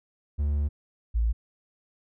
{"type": "tone pair in turn", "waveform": ["triangle", "sine"], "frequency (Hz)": [72.9, 56.38], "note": ["D2", "A1"], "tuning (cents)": [-12, 43], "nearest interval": "major third", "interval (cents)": 445, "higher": "first", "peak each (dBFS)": -21, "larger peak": "neither", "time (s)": [[0.38, 0.69], [1.14, 1.33]], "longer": "first", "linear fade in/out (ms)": 20, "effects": []}